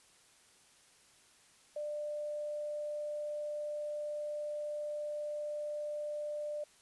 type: tone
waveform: sine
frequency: 595 Hz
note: D5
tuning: 22 cents sharp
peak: -36 dBFS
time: 1.76-6.64 s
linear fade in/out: 5 ms
effects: white hiss -64 dBFS RMS until 6.81 s + resampled to 24000 Hz